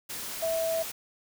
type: tone in noise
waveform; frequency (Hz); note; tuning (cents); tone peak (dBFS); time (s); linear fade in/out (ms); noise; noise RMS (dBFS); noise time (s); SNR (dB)
sine; 654; E5; -14; -26; 0.42-0.83; 10; white; -37; 0.09-0.92; +8
effects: none